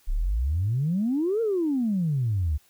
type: exponential two-way sweep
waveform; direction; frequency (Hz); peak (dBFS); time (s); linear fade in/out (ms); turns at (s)
sine; up then down; 30.87 to 470 to 69.7; -21; 0.07-2.58; 20; 1.41
effects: tanh soft clip ceiling -17 dBFS + white hiss -61 dBFS RMS until 2.69 s